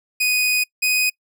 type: tone pair in turn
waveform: sawtooth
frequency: 2489 / 2498 Hz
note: D#7 / D#7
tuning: 0 / +6 cents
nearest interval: unison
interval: 6 cents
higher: second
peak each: -13 dBFS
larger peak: neither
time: 0.2-0.64 / 0.82-1.1 s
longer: first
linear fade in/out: 10 ms
effects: noise-tail reverb RT60 0.1 s tail -25 dB re dry